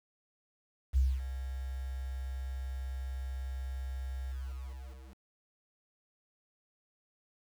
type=tone with ADSR envelope; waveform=sine; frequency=65.41 Hz; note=C2; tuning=in tune; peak=-22 dBFS; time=0.93-5.24 s; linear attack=38 ms; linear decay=230 ms; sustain=-13 dB; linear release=930 ms; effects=9-bit